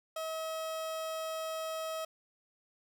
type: tone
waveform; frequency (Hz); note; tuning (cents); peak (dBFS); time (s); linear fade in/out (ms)
30% pulse; 640; D#5; +49; -33; 0.16-2.05; 5
effects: none